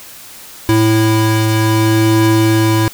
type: tone pair together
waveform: square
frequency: 110.08 / 329.6 Hz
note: A2 / E4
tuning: +1 / 0 cents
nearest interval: octave + perfect fifth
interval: 1899 cents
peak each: -13 dBFS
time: 0.69-2.88 s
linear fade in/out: 0 ms
effects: white hiss -35 dBFS RMS until 2.93 s